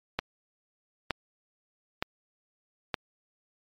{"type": "click train", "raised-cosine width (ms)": 0.3, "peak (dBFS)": -11, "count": 4, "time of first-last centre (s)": [0.19, 2.942], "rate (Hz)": 1.09, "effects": ["MP3 64 kbps"]}